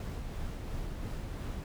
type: noise with tremolo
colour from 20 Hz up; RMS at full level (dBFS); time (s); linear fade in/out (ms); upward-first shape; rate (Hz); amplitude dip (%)
brown; -37; 0-1.64; 2; sine; 2.9; 25
effects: none